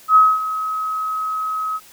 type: tone with ADSR envelope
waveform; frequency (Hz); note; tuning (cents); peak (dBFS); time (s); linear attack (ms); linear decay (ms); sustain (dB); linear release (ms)
sine; 1275; D#6; +42; -6; 0.08-1.8; 77; 230; -14; 44
effects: white hiss -46 dBFS RMS until 1.92 s